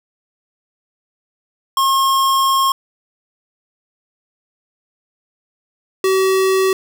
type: tone pair in turn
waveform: square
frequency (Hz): 1077 / 380.8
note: C6 / F#4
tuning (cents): +50 / +50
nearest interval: octave + tritone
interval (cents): 1800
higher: first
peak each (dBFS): -13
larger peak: neither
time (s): 1.77-2.72 / 6.04-6.73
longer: first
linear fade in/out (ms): 2
effects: none